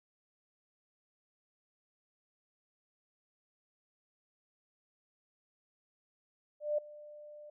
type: tone with ADSR envelope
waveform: sine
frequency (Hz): 596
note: D5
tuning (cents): +25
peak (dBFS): -27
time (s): 6.6-7.5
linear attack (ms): 180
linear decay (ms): 7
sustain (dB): -21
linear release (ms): 6
effects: none